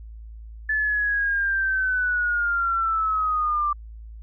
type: linear sweep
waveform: sine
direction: down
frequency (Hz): 1740 to 1174.7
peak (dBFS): -20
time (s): 0.69-3.73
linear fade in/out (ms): 5
effects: added 55 Hz sine -37 dBFS peak until 4.22 s